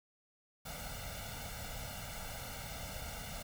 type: noise with comb filter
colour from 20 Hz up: pink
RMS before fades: -44 dBFS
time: 0.65-3.43 s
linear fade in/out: 10 ms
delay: 1.4 ms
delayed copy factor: +0.9
effects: none